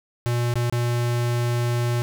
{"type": "tone with dropouts", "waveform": "square", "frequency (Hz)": 120, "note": "B2", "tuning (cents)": -49, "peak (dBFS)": -21, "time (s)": [0.26, 2.02], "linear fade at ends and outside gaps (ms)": 0, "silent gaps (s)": [[0.539, 0.556], [0.698, 0.725]], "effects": []}